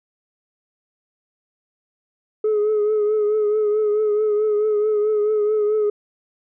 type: tone with vibrato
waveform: sine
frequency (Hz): 423.9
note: G#4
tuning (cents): +35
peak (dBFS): -14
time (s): 2.44-5.9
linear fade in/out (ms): 5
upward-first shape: triangle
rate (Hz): 4.6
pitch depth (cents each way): 46
effects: tanh soft clip ceiling -14 dBFS